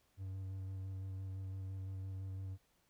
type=tone with vibrato; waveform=triangle; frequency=95.4 Hz; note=G2; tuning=47 cents flat; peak=-39 dBFS; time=0.17-2.58 s; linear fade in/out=50 ms; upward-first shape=square; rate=5.9 Hz; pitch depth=12 cents each way; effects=pink hiss -75 dBFS RMS until 2.89 s